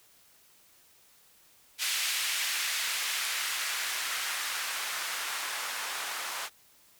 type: noise with band-pass filter sweep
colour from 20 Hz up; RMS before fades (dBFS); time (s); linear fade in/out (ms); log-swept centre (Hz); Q
blue; -33; 1.78-6.5; 50; 2400 to 980; 1.1
effects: white hiss -61 dBFS RMS until 6.99 s